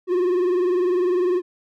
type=tone with vibrato; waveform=triangle; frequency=360 Hz; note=F#4; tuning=47 cents flat; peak=-15 dBFS; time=0.07-1.42 s; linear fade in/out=50 ms; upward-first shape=triangle; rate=20 Hz; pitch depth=88 cents each way; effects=none